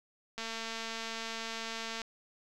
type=click train; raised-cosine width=0.2 ms; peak=-22 dBFS; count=371; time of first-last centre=0.38-2.017 s; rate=226 Hz; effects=none